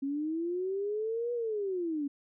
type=linear two-way sweep; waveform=sine; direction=up then down; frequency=270 to 485.5 to 275.4 Hz; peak=-30 dBFS; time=0.02-2.08 s; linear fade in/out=10 ms; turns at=1.33 s; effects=none